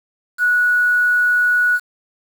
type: tone with quantisation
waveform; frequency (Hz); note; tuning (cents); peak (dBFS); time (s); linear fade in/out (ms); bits
sine; 1466; F#6; -16; -12; 0.38-1.8; 50; 6
effects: none